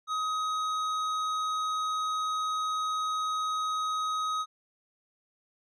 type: tone with tanh clipping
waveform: sine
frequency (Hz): 1262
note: D#6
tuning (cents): +24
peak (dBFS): -30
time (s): 0.07-4.46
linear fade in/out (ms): 50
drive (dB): 15
effects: low-pass 7000 Hz 12 dB/octave